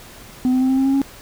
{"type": "tone with pitch steps", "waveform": "sine", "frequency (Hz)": [253.5, 256.9, 260.3, 263.8, 267.3, 270.9, 274.5], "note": ["B3", "C4", "C4", "C4", "C4", "C#4", "C#4"], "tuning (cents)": [45, -32, -9, 14, 37, -40, -17], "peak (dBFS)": -11, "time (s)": [0.45, 1.017], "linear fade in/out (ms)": 0, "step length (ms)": 81, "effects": ["tanh soft clip ceiling -13 dBFS", "pink hiss -41 dBFS RMS until 1.21 s"]}